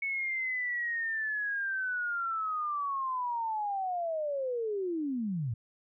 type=linear sweep; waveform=sine; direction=down; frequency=2217 to 104.7 Hz; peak=-30 dBFS; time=0.02-5.54 s; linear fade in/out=5 ms; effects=none